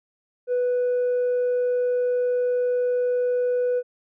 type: tone with tanh clipping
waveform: triangle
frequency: 493.9 Hz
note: B4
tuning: in tune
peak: -20 dBFS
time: 0.47-3.83 s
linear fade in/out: 50 ms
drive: 6 dB
effects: none